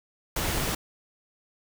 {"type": "noise", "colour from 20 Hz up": "pink", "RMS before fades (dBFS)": -28, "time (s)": [0.36, 0.75], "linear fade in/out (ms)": 5, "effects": []}